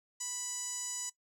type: tone with band-pass filter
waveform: sawtooth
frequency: 987.8 Hz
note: B5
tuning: in tune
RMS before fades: -38 dBFS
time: 0.2-1.1 s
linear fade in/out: 10 ms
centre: 7200 Hz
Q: 8.2
effects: noise-tail reverb RT60 0.1 s tail -19 dB re dry